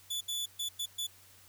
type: tone bursts at uneven times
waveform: sawtooth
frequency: 3463 Hz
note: A7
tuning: 28 cents flat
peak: -30 dBFS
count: 5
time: 0.1-0.21 / 0.28-0.46 / 0.59-0.69 / 0.79-0.86 / 0.98-1.07 s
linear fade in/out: 10 ms
effects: added 94 Hz sine -65 dBFS peak until 1.48 s + white hiss -59 dBFS RMS until 1.48 s